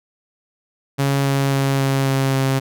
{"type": "tone with pitch steps", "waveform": "sawtooth", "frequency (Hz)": [138.59, 137.71, 136.84, 135.97, 135.11, 134.26], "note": ["C#3", "C#3", "C#3", "C#3", "C#3", "C3"], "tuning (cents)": [0, -11, -22, -33, -44, 45], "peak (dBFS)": -12, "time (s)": [0.98, 2.6], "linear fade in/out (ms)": 20, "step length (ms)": 270, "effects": []}